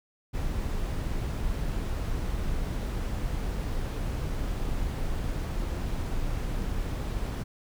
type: noise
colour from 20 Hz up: brown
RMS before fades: -30 dBFS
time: 0.33-7.44 s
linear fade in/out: 20 ms
effects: none